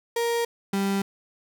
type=tone pair in turn; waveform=35% pulse; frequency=468.3 / 196.9 Hz; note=A#4 / G3; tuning=+8 / +8 cents; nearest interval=octave + minor third; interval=1500 cents; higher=first; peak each=-21 dBFS; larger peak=neither; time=0.16-0.45 / 0.73-1.02 s; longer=neither; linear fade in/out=5 ms; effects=none